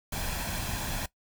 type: noise with comb filter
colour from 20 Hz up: pink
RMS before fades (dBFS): -33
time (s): 0.12-1.06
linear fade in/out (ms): 5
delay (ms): 1.2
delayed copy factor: +0.5
effects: noise-tail reverb RT60 0.1 s tail -18 dB re dry